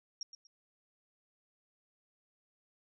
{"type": "tone with echo", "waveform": "sine", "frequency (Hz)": 5588, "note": "F8", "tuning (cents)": 0, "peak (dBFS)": -37, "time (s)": [0.21, 0.23], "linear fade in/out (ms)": 2, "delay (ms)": 120, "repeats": 2, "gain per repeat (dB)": -11, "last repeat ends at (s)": 0.47, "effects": []}